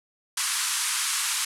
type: band-pass noise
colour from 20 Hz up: white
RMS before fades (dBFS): -27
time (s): 0.37-1.45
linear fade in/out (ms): 5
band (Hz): 970 to 11000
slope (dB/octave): 48
effects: none